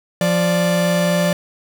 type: tone pair together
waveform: 45% pulse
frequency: 174.61 / 587.7 Hz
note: F3 / D5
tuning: 0 / +1 cents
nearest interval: octave + major sixth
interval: 2101 cents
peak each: -17 / -18 dBFS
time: 0.21-1.33 s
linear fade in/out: 2 ms
effects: none